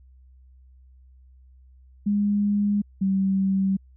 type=tone pair in turn; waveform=sine; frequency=204.8 / 192.88 Hz; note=G#3 / G3; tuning=-24 / -28 cents; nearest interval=minor second; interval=104 cents; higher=first; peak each=-19 dBFS; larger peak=neither; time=2.06-2.82 / 3.01-3.77 s; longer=neither; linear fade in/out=10 ms; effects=added 64 Hz sine -49 dBFS peak until 3.96 s